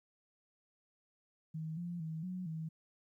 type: tone with pitch steps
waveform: sine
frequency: 158.7 / 173.6 / 159.8 / 183 / 160 Hz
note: D#3 / F3 / D#3 / F#3 / D#3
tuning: +35 / -10 / +47 / -19 / +49 cents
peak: -38 dBFS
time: 1.54-2.69 s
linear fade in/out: 10 ms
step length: 230 ms
effects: 13-bit